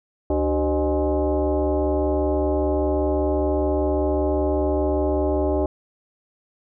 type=tone with frequency modulation; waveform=sine; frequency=155.56 Hz; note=D#3; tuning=in tune; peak=-18 dBFS; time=0.3-5.66 s; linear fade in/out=2 ms; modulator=226 Hz; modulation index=2.5; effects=none